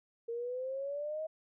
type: exponential sweep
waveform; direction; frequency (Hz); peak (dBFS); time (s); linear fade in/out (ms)
sine; up; 459.6 to 638; -35; 0.28-1.27; 10
effects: none